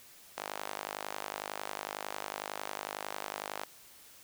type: tone with high-pass filter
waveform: sawtooth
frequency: 51 Hz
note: G#1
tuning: 31 cents flat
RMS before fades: -41 dBFS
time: 0.37-3.65 s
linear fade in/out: 5 ms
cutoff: 730 Hz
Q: 1.3
effects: white hiss -56 dBFS RMS until 4.23 s